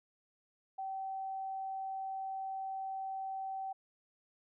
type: tone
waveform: sine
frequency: 770 Hz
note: G5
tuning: 31 cents flat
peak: -37 dBFS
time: 0.78-3.73 s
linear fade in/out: 10 ms
effects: none